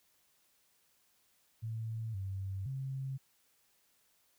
sine tone with pitch steps, 112.1 / 96.4 / 134 Hz, A2 / G2 / C3, +33 / -28 / +42 cents, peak -36 dBFS, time 1.62-3.18 s, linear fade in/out 20 ms, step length 520 ms, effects white hiss -72 dBFS RMS until 4.38 s

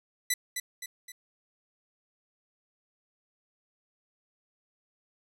10% pulse tone with echo, 1988 Hz, B6, 11 cents sharp, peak -16 dBFS, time 0.3-0.34 s, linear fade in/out 5 ms, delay 260 ms, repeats 3, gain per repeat -6 dB, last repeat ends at 1.12 s, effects none

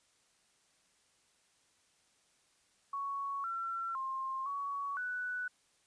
sine tone with pitch steps, 1113 / 1354 / 1061 / 1123 / 1485 Hz, C#6 / E6 / C6 / C#6 / F#6, +7 / +46 / +24 / +22 / +6 cents, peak -35 dBFS, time 2.93-5.48 s, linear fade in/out 5 ms, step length 510 ms, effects white hiss -71 dBFS RMS until 5.86 s + resampled to 22050 Hz

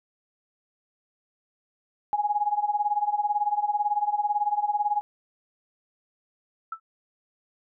sine tone with tremolo, 830.6 Hz, G#5, in tune, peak -19 dBFS, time 2.13-5.01 s, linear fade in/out 0 ms, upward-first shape sine, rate 18 Hz, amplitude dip 85%
sine tone with exponential decay, 1322 Hz, E6, 5 cents sharp, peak -26 dBFS, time 6.72-6.8 s, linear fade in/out 5 ms, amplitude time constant 17 ms
effects none

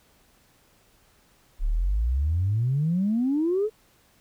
sine exponential sweep, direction up, 33 to 446.9 Hz, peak -20 dBFS, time 1.59-3.7 s, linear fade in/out 50 ms, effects tanh soft clip ceiling -16 dBFS + pink hiss -61 dBFS RMS until 4.2 s

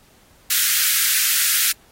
white high-pass noise, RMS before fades -18 dBFS, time 0.5-1.72 s, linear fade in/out 5 ms, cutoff 1400 Hz, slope 48 dB/octave, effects pink hiss -54 dBFS RMS until 1.91 s + AAC 48 kbps

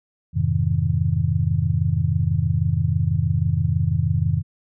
sine chord, F minor seventh, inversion none, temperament just, 87.31 / 104.77 / 130.96 / 157.15 Hz, F2 / Ab2 / C3 / Eb3, 0 / +16 / +2 / +18 cents, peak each -23 dBFS, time 0.33-4.43 s, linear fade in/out 50 ms, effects none

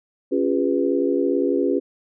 sine chord, C# dominant seventh, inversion none, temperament equal with one note detuned, 277.2 / 349.2 / 406.8 / 493.9 Hz, C#4 / E#4 / G#4 / B4, 0 / 0 / -36 / 0 cents, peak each -22 / -23 / -23 / -25 dBFS, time 0.31-1.8 s, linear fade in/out 20 ms, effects none

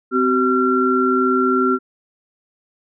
sine tone cluster, 257.1 / 379.6 / 1366 Hz, C4 / F#4 / F6, -30 / +44 / -39 cents, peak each -18 dBFS, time 0.11-1.79 s, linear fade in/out 50 ms, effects none

